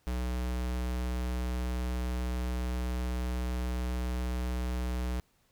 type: tone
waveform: square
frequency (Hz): 61.74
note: B1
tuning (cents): 0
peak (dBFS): -31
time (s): 0.07-5.2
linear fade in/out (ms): 0
effects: pink hiss -70 dBFS RMS until 5.51 s